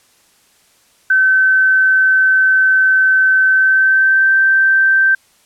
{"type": "tone with pitch glide", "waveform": "sine", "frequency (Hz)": [1533, 1559.8], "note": ["G6", "G6"], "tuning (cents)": [-39, -9], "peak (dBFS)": -8, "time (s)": [1.1, 5.15], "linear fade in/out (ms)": 5, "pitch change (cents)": 30, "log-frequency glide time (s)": [3.48, 4.32], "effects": ["white hiss -53 dBFS RMS until 5.45 s", "low-pass 11000 Hz 12 dB/octave"]}